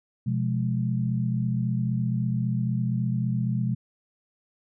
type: chord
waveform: sine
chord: F diminished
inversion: second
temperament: just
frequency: 125.72 / 174.61 / 209.5 Hz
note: Cb3 / F3 / Ab3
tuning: +31 / 0 / +15 cents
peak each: -25 / -30 / -29 dBFS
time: 0.26-3.75 s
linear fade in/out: 10 ms
effects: none